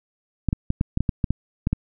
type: clicks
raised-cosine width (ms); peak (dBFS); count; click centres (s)
5; -8; 11; 0.487 / 0.529 / 0.704 / 0.811 / 0.974 / 1.006 / 1.092 / 1.242 / 1.306 / 1.671 / 1.73
effects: none